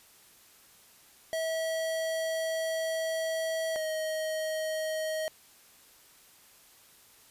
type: tone pair in turn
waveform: square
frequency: 647 / 629.7 Hz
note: E5 / D#5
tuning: -32 / +21 cents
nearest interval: unison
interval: 47 cents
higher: first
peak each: -30 / -31 dBFS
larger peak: first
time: 1.33-3.76 / 3.76-5.28 s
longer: first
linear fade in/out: 0 ms
effects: white hiss -58 dBFS RMS until 7.3 s + resampled to 32000 Hz